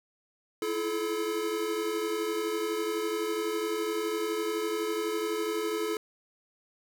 square tone cluster, 326.8 / 338.7 / 431.1 Hz, E4 / E4 / A4, -15 / +47 / -35 cents, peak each -39 / -36 / -31 dBFS, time 0.62-5.97 s, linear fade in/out 2 ms, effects none

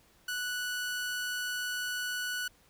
sawtooth tone, 1478 Hz, F#6, 2 cents flat, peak -29 dBFS, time 0.28-2.48 s, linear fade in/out 5 ms, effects pink hiss -64 dBFS RMS until 2.69 s

